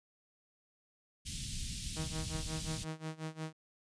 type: band-stop noise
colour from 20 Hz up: pink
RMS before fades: -40 dBFS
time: 1.25-2.85 s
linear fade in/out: 20 ms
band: 200 to 3000 Hz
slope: 24 dB/octave
type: tone with tremolo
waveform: sawtooth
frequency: 158.1 Hz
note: D#3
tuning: 28 cents sharp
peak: -33 dBFS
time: 1.96-3.53 s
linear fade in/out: 10 ms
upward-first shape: sine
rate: 5.6 Hz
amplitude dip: 90%
effects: resampled to 22050 Hz